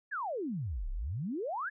sine exponential two-way sweep, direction down then up, 1779 to 30.79 to 1779 Hz, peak -33 dBFS, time 0.11-1.7 s, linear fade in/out 20 ms, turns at 0.9 s, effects none

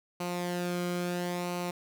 sawtooth tone with flanger, 176.7 Hz, F3, 21 cents sharp, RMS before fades -33 dBFS, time 0.2-1.71 s, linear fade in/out 5 ms, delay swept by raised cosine 0.58 to 1.12 ms, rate 0.74 Hz, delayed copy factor -0.55, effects none

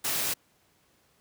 white noise, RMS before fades -29 dBFS, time 0.04-0.34 s, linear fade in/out 10 ms, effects pink hiss -66 dBFS RMS until 1.2 s + high-pass 80 Hz 12 dB/octave

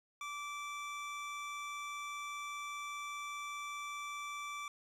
25% pulse tone, 1165 Hz, D6, 14 cents flat, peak -37 dBFS, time 0.21-4.68 s, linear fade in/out 2 ms, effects low-pass 8000 Hz 12 dB/octave + 11-bit

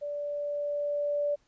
sine tone with level ramp, 582 Hz, D5, 16 cents flat, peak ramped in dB -32 to -25 dBFS, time 0.01-1.36 s, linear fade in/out 20 ms, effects pink hiss -69 dBFS RMS until 1.47 s + resampled to 16000 Hz

